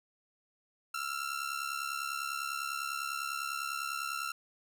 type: ring-modulated tone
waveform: sawtooth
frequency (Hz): 1355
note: E6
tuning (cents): +47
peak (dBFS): -28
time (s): 0.94-4.32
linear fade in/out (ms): 5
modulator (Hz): 35
effects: none